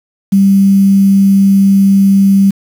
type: tone with quantisation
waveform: sine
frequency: 196 Hz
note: G3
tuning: in tune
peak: -4 dBFS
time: 0.32-2.51 s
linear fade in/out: 10 ms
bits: 5
effects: none